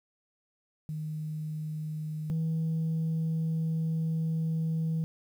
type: tone pair in turn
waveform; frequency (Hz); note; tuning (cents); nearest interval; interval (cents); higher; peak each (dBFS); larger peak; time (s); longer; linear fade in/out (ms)
sine; 154.8 / 161.15; D#3 / E3; -9 / -39; minor second; 70; second; -32 / -25; second; 0.89-2.3 / 2.3-5.04; second; 0
effects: tanh soft clip ceiling -25 dBFS + 10-bit